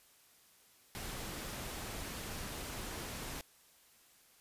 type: noise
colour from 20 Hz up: pink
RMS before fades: -43 dBFS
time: 0.95-3.41 s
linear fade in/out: 0 ms
effects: white hiss -65 dBFS RMS until 4.4 s + resampled to 32000 Hz